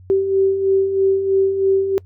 sine beating tone pair, 384.8 / 387.9 Hz, G4 / G4, -32 / -18 cents, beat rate 3.1 Hz, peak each -22 / -14 dBFS, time 0.1-1.98 s, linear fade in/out 0 ms, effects noise-tail reverb RT60 0.1 s tail -24 dB re dry + added 92 Hz sine -40 dBFS peak until 2.05 s

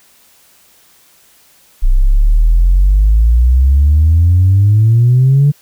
sine exponential sweep, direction up, 30.51 to 146.83 Hz, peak -4 dBFS, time 1.82-5.52 s, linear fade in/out 20 ms, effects tanh soft clip ceiling -2 dBFS + white hiss -48 dBFS RMS until 5.61 s

